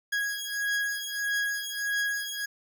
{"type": "beating tone pair", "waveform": "40% pulse", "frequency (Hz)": [1652, 1653.6], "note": ["G#6", "G#6"], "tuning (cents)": [-10, -8], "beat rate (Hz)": 1.6, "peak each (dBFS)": -30, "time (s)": [0.12, 2.46], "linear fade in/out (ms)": 10, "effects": []}